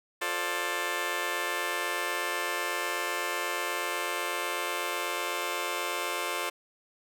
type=chord; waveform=10% pulse; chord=D minor seventh; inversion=first; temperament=just; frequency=352.4 / 440.5 / 528.6 / 587.3 Hz; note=F4 / A4 / C5 / D5; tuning=+16 / +2 / +18 / 0 cents; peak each=-28 dBFS; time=0.21-6.5 s; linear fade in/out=10 ms; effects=none